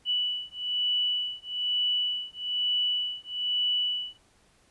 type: beating tone pair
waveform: sine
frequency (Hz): 2960 / 2961.1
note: F#7 / F#7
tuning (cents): 0 / +1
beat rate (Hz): 1.1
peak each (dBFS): -29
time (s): 0.05-4.18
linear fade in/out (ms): 50
effects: pink hiss -63 dBFS RMS until 4.7 s + resampled to 24000 Hz